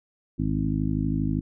harmonic tone with a mistuned harmonic, 52.5 Hz, G#1, 19 cents sharp, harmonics 1 / 2 / 3 / 4 / 5 / 6, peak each -31 / -30 / -28 / -32 / -28 / -33 dBFS, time 0.38-1.41 s, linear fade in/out 20 ms, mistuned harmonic 1, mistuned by +63 cents, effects none

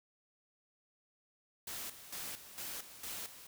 white noise with tremolo, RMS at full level -43 dBFS, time 1.67-3.47 s, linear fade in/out 5 ms, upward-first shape square, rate 2.2 Hz, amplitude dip 70%, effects none

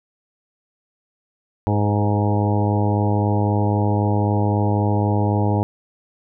harmonic tone with a mistuned harmonic, 103.83 Hz, G#2, in tune, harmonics 1 / 2 / 3 / 4 / 5 / 6 / 7 / 8 / 9, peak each -18 / -24 / -25 / -28 / -29 / -31 / -32 / -27 / -31 dBFS, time 1.67-5.63 s, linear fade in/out 0 ms, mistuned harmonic 5, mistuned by -23 cents, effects none

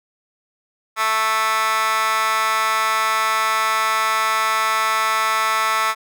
15% pulse tone with high-pass filter, 220 Hz, A3, in tune, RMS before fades -19 dBFS, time 0.96-5.95 s, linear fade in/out 50 ms, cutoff 1300 Hz, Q 8.5, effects none

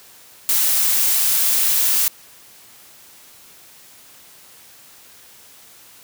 blue noise, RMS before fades -17 dBFS, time 0.49-2.08 s, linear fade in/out 0 ms, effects white hiss -46 dBFS RMS until 6.03 s + high-pass 60 Hz 12 dB/octave

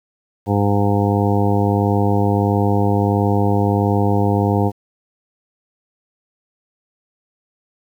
harmonic tone, 101.5 Hz, G#2, 39 cents flat, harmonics 1 / 2 / 3 / 4 / 5 / 7 / 8 / 9, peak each -17 / -20 / -22 / -23 / -24 / -25 / -26 / -27 dBFS, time 0.46-4.72 s, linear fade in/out 50 ms, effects 8-bit

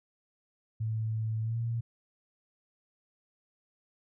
sine tone with pitch glide, 110.5 to 116.06 Hz, A2 to A#2, +8 to -7 cents, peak -29 dBFS, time 0.8-1.81 s, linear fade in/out 10 ms, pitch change +85 cents, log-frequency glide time 1.42-1.58 s, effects none

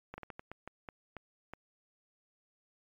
slowing click train, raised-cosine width 0.5 ms, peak -28 dBFS, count 10, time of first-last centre 0.14-1.536 s, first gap 40 ms, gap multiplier 1.32, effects MP3 96 kbps

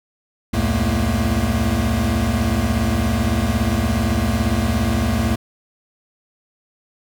square tone cluster, 67.4 / 83.9 / 111.5 / 216.4 / 233.9 Hz, C#2 / E2 / A2 / A3 / A#3, -48 / +31 / +23 / -29 / +6 cents, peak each -24 dBFS, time 0.53-5.36 s, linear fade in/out 10 ms, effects none

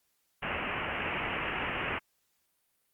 white low-pass noise, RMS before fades -34 dBFS, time 0.42-1.99 s, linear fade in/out 10 ms, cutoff 2900 Hz, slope 96 dB/octave, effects white hiss -75 dBFS RMS until 2.93 s + Opus 48 kbps

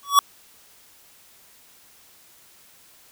square tone with exponential growth, 1132 Hz, C#6, 36 cents sharp, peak -8 dBFS, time 0.03-0.19 s, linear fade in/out 1 ms, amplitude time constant 33 ms, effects white hiss -53 dBFS RMS until 3.11 s

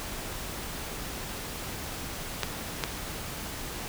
clicks, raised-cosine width 0.2 ms, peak -9 dBFS, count 2, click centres 2.433 / 2.838 s, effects pink hiss -37 dBFS RMS until 3.88 s

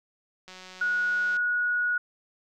click train, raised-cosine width 0.2 ms, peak -28 dBFS, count 165, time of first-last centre 0.48-1.366 s, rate 185 Hz
sine tone, 1457 Hz, F#6, 27 cents flat, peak -23 dBFS, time 0.81-1.98 s, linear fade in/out 5 ms
effects none

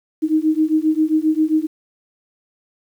sine beating tone pair, 308.9 / 316.4 Hz, D#4 / D#4, -12 / +29 cents, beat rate 7.5 Hz, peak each -17 / -17 dBFS, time 0.22-1.67 s, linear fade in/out 20 ms, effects 8-bit

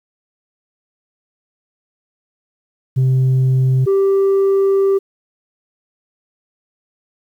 sine tone pair in turn, 130.3 / 391.2 Hz, C3 / G4, -7 / -4 cents, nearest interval octave + perfect fifth, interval 1903 cents, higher second, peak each -8 dBFS, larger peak neither, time 2.96-3.86 / 3.86-4.99 s, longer second, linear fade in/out 20 ms, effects tanh soft clip ceiling -10 dBFS + 8-bit

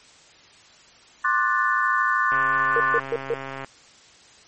sine chord, D dominant seventh, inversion third, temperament equal with one note detuned, 1061.7 / 1174.7 / 1480 / 1760 Hz, C6 / D6 / F#6 / A6, +25 / 0 / 0 / 0 cents, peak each -24 dBFS, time 1.24-3 s, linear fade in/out 10 ms
click train, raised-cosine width 0.5 ms, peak -18 dBFS, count 180, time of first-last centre 2.32-3.646 s, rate 135 Hz
sine tone bursts, 464.9 Hz, A#4, 5 cents flat, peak -20 dBFS, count 4, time 2.76-3.34 s, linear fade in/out 2 ms, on 40 ms, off 140 ms
effects white hiss -51 dBFS RMS until 4.47 s + MP3 32 kbps

